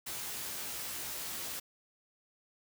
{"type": "noise with comb filter", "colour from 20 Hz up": "white", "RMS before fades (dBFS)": -40, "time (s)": [0.06, 1.6], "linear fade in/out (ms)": 10, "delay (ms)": 17, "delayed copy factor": 1, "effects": []}